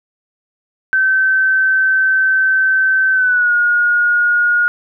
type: tone with pitch glide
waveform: sine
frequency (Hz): 1540 to 1436.9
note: G6 to F6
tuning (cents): -31 to +49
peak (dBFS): -10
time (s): 0.93-4.68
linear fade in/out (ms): 0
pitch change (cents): -120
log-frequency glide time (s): 3.12-3.53
effects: none